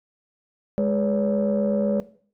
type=tone cluster; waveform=sine; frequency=207.4 / 418.3 / 498.9 / 567 Hz; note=G#3 / G#4 / B4 / C#5; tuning=-2 / +12 / +17 / +39 cents; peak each=-21 / -30 / -27 / -23 dBFS; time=0.78-2 s; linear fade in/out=0 ms; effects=noise-tail reverb RT60 0.5 s tail -18 dB re dry + tanh soft clip ceiling -13 dBFS